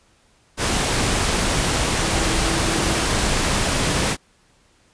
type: tone in noise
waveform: sine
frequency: 329.6 Hz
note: E4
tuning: in tune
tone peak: -29 dBFS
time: 2-3.05 s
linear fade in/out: 50 ms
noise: pink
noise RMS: -20 dBFS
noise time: 0.57-4.17 s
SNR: -12 dB
effects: pink hiss -58 dBFS RMS until 4.93 s + resampled to 22050 Hz